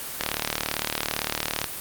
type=click train; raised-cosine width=0.2 ms; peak=-6 dBFS; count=55; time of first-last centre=0.21-1.642 s; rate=37.7 Hz; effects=white hiss -34 dBFS RMS until 1.8 s + Opus 32 kbps